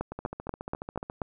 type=two click trains; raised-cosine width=1 ms; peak=-16 / -22 dBFS; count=6 / 15; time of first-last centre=0.01-1.218 / 0.12-1.099 s; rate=4.14 / 14.3 Hz; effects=none

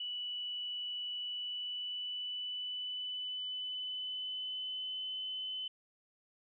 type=tone with pitch glide; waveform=sine; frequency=2956 to 3032 Hz; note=F#7 to F#7; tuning=-2 to +42 cents; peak=-37 dBFS; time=0-5.68 s; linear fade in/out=5 ms; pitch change=+44 cents; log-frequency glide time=1.17-5.08 s; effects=none

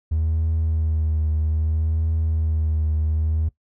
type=tone with vibrato; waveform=triangle; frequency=78.8 Hz; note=D#2; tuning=23 cents sharp; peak=-16 dBFS; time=0.11-3.49 s; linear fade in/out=10 ms; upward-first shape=triangle; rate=0.62 Hz; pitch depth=35 cents each way; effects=noise-tail reverb RT60 0.1 s tail -19 dB re dry + tanh soft clip ceiling -13 dBFS

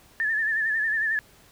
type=tone with vibrato; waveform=sine; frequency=1760 Hz; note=A6; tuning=in tune; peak=-22 dBFS; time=0.2-1.19 s; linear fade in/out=0 ms; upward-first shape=sine; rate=11 Hz; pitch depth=64 cents each way; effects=pink hiss -55 dBFS RMS until 1.51 s

